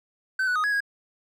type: tone with pitch steps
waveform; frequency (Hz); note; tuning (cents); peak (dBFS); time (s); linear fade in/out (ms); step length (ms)
triangle; 1532 / 1479 / 1247 / 1672 / 1644; G6 / F#6 / D#6 / G#6 / G#6; -40 / -1 / +3 / +11 / -18; -20; 0.39-0.805; 5; 83
effects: none